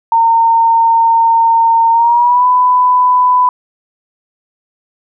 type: tone with pitch glide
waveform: sine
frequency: 915 to 997.8 Hz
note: A#5 to B5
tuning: -32 to +17 cents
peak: -6 dBFS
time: 0.12-3.49 s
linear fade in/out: 2 ms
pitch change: +149 cents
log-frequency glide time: 1.91-2.46 s
effects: none